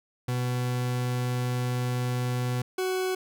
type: tone pair in turn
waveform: 40% pulse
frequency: 124.3 / 372.5 Hz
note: B2 / F#4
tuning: +12 / +12 cents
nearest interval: octave + perfect fifth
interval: 1900 cents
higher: second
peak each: -25 dBFS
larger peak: neither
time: 0.28-2.62 / 2.78-3.15 s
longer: first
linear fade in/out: 5 ms
effects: none